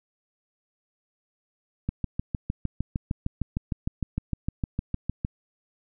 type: click train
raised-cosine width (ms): 5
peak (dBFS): -14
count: 23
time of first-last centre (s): 1.89-5.249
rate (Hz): 6.55
effects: none